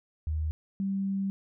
sine tone pair in turn, 77.78 / 195.15 Hz, D#2 / G3, 0 / -8 cents, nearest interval octave + major third, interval 1592 cents, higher second, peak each -27 / -27 dBFS, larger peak neither, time 0.27-0.51 / 0.8-1.3 s, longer second, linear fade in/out 0 ms, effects none

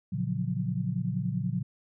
sine chord, Gb major seventh, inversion first, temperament equal with one note detuned, 116.54 / 141.26 / 174.61 / 185 Hz, Bb2 / Db3 / F3 / Gb3, 0 / +33 / 0 / 0 cents, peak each -33 dBFS, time 0.12-1.63 s, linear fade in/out 10 ms, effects none

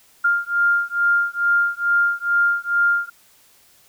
sine beating tone pair, 1400 / 1402.3 Hz, F6 / F6, +4 / +7 cents, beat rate 2.3 Hz, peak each -19 dBFS, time 0.24-3.1 s, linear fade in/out 10 ms, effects white hiss -54 dBFS RMS until 3.88 s

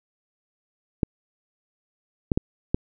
clicks, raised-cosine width 3 ms, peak -7 dBFS, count 4, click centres 1.032 / 2.318 / 2.375 / 2.745 s, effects none

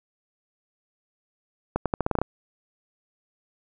accelerating click train, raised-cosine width 1 ms, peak -9 dBFS, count 9, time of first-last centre 1.76-2.216 s, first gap 97 ms, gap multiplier 0.84, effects none

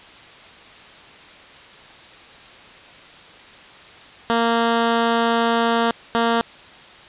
10% pulse tone pair in turn, 231.5 / 231.5 Hz, A#3 / A#3, -12 / -12 cents, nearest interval unison, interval 0 cents, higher neither, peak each -8 dBFS, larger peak neither, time 4.3-5.91 / 6.15-6.41 s, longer first, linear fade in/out 0 ms, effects white hiss -43 dBFS RMS until 7.08 s + resampled to 8000 Hz

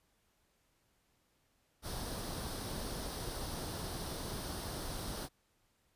pink noise with comb filter, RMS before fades -41 dBFS, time 1.82-5.29 s, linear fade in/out 50 ms, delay 0.21 ms, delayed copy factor +0.55, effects pink hiss -75 dBFS RMS until 5.95 s + resampled to 32000 Hz

